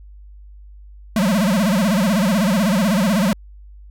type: tone with vibrato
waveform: square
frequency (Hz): 199.2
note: G3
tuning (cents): +28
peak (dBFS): -15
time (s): 1.16-3.33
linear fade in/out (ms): 2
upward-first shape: sine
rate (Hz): 16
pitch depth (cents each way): 220
effects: added 50 Hz sine -38 dBFS peak until 3.9 s